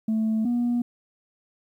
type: tone pair in turn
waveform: sine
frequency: 220 / 240.6 Hz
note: A3 / B3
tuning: 0 / -45 cents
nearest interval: major second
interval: 155 cents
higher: second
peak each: -19 / -19 dBFS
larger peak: neither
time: 0.08-0.45 / 0.45-0.82 s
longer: neither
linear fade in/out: 5 ms
effects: tanh soft clip ceiling -19 dBFS + 10-bit